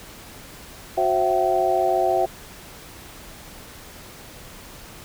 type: tone cluster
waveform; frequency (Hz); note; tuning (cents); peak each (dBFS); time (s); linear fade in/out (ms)
sine; 367.3 / 528 / 670 / 764; F#4 / C5 / E5 / G5; -13 / +16 / +28 / -45; -24 / -27 / -21 / -22; 0.97-2.26; 10
effects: pink hiss -42 dBFS RMS until 5.04 s